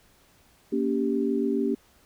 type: chord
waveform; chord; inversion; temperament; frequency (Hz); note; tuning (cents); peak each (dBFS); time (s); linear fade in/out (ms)
sine; G diminished; first; just; 235.2 / 282.2 / 392; Bb3 / Db4 / G4; +16 / +31 / 0; -27; 0.72-1.75; 10
effects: pink hiss -60 dBFS RMS until 2.05 s